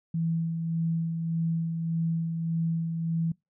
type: tone with tremolo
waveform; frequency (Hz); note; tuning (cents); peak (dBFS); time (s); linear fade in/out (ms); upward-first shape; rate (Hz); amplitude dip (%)
sine; 164.81; E3; 0; -24; 0.14-3.32; 5; sine; 1.7; 40
effects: noise-tail reverb RT60 0.2 s tail -25 dB re dry